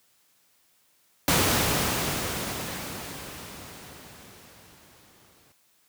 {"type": "noise with exponential decay", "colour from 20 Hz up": "pink", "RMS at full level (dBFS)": -20, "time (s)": [1.28, 5.52], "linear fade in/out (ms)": 1, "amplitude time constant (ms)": 920, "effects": ["white hiss -65 dBFS RMS until 5.88 s", "high-pass 80 Hz 12 dB/octave"]}